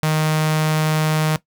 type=tone with notch filter; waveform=sawtooth; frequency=155.56 Hz; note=D#3; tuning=in tune; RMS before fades=-18 dBFS; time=0.03-1.36 s; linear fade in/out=0 ms; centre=340 Hz; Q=1.7; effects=noise-tail reverb RT60 0.1 s tail -17 dB re dry